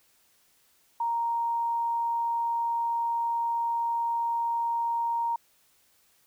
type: tone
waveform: sine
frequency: 932.3 Hz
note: A#5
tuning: in tune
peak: -25 dBFS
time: 1-5.36 s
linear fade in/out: 5 ms
effects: white hiss -65 dBFS RMS until 6.26 s